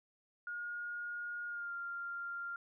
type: tone with pitch glide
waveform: sine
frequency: 1430 to 1392.5 Hz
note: F6 to F6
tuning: +41 to -5 cents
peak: -39 dBFS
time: 0.47-2.56 s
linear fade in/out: 2 ms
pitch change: -46 cents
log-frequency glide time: 1.47-1.73 s
effects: none